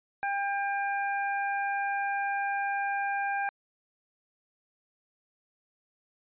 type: tone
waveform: 25% pulse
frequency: 799 Hz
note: G5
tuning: 33 cents sharp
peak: -24 dBFS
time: 0.23-3.49 s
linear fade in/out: 0 ms
effects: resampled to 8000 Hz